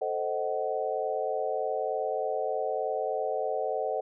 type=chord; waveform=sine; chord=A diminished seventh; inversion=none; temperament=equal with one note detuned; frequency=440 / 523.3 / 622.3 / 751.6 Hz; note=A4 / C5 / Eb5 / Gb5; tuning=0 / 0 / 0 / +27 cents; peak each=-33 dBFS; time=0.01-4.01 s; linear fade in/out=10 ms; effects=none